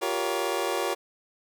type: chord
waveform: 25% pulse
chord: G half-diminished seventh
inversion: third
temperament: just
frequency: 352.8 / 392 / 470.4 / 564.5 Hz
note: F4 / G4 / Bb4 / Db5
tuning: +18 / 0 / +16 / +31 cents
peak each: -28 dBFS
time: 0.01-0.95 s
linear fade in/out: 20 ms
effects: none